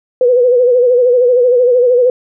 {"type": "tone with vibrato", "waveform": "sine", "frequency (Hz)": 493.9, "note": "B4", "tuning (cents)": 0, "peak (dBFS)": -6, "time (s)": [0.21, 2.1], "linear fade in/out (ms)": 2, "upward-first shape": "sine", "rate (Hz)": 13, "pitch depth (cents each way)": 63, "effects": []}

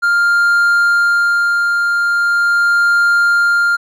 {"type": "tone with tremolo", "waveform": "triangle", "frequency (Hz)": 1400, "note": "F6", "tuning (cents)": 4, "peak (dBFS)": -7, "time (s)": [0.02, 3.77], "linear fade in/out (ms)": 20, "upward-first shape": "sine", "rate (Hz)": 0.41, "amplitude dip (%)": 30, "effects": []}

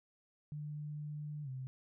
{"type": "tone with pitch glide", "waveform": "sine", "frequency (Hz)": [149.2, 130.64], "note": ["D3", "C3"], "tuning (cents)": [28, -2], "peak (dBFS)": -40, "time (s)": [0.52, 1.67], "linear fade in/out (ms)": 0, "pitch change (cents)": -230, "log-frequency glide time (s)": [1.43, 1.49], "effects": []}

